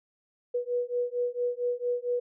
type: beating tone pair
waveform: sine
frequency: 485.7 / 490.1 Hz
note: B4 / B4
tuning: -29 / -13 cents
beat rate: 4.4 Hz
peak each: -30 dBFS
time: 0.54-2.2 s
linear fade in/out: 10 ms
effects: none